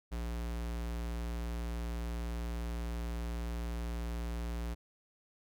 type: tone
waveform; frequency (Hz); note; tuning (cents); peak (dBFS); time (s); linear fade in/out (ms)
square; 58.27; A#1; 0; -36; 0.11-4.75; 20
effects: none